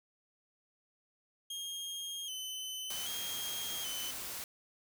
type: tone with vibrato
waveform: sawtooth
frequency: 3136 Hz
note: G7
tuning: in tune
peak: -36 dBFS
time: 1.5-4.11 s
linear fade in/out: 5 ms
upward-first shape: square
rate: 0.64 Hz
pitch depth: 55 cents each way
type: noise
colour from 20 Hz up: white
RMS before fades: -42 dBFS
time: 2.9-4.44 s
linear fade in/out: 2 ms
effects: none